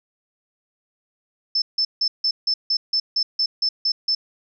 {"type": "tone bursts", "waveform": "sine", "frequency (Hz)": 5274, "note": "E8", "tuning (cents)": 0, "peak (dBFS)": -17, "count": 12, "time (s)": [1.55, 4.15], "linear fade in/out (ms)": 5, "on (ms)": 70, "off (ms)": 160, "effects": []}